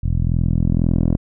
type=tone with low-pass filter sweep; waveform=10% pulse; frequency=41.98 Hz; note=E1; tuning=32 cents sharp; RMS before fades=-17 dBFS; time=0.03-1.17 s; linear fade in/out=10 ms; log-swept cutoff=110 to 380 Hz; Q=0.93; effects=none